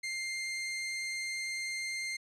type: tone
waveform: sawtooth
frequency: 2103 Hz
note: C7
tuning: 8 cents sharp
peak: -31 dBFS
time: 0.03-2.17 s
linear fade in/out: 10 ms
effects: resampled to 22050 Hz